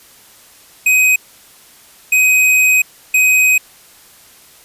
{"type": "tone bursts at uneven times", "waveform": "square", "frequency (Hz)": 2517, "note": "D#7", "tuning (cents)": 19, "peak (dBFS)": -9, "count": 3, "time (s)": [[0.86, 1.16], [2.12, 2.82], [3.14, 3.58]], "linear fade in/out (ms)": 5, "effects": ["white hiss -44 dBFS RMS until 4.64 s", "resampled to 32000 Hz"]}